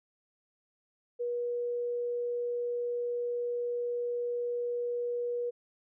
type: tone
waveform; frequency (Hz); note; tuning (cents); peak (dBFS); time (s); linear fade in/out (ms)
sine; 481.9; B4; -43; -30; 1.19-5.51; 20
effects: none